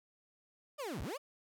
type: linear two-way sweep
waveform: 30% pulse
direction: down then up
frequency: 623 to 43.65 to 623 Hz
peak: -36 dBFS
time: 0.78-1.18 s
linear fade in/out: 20 ms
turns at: 1.02 s
effects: none